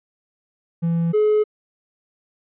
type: tone pair in turn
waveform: triangle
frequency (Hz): 167.7 / 425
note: E3 / G#4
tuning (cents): +30 / +40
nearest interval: octave + major third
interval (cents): 1610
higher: second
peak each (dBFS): -15 / -11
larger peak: second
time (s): 0.82-1.13 / 1.13-1.44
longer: neither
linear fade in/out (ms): 20
effects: tanh soft clip ceiling -9 dBFS + resampled to 8000 Hz